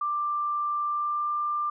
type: tone with pitch glide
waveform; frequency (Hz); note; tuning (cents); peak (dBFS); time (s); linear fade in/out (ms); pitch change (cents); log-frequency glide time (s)
sine; 1182 to 1189.5; D6 to D6; +11 to +22; -25; 0.01-1.7; 5; +11; 0.84-1.3
effects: none